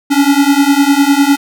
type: beating tone pair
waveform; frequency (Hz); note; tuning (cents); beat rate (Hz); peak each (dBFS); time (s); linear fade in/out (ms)
square; 277.2 / 287.1; C#4 / D4; 0 / -39; 9.9; -11; 0.1-1.37; 20
effects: none